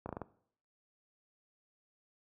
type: slowing click train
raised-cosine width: 1 ms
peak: -25 dBFS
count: 5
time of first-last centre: 0.06-0.217 s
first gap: 31 ms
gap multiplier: 1.16
effects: noise-tail reverb RT60 0.6 s tail -18 dB re dry + high-pass 60 Hz 12 dB/octave